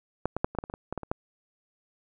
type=clicks; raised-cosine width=1 ms; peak=-12 / -15 / -9 / -27 / -11 / -23 / -23 / -20 / -18 / -18 / -24 / -13 dBFS; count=12; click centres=0.256 / 0.366 / 0.445 / 0.55 / 0.587 / 0.639 / 0.699 / 0.739 / 0.926 / 0.977 / 1.033 / 1.115 s; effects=none